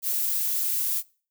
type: noise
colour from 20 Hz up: violet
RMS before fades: -26 dBFS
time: 0.02-1.03 s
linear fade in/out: 50 ms
effects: noise-tail reverb RT60 0.4 s tail -23 dB re dry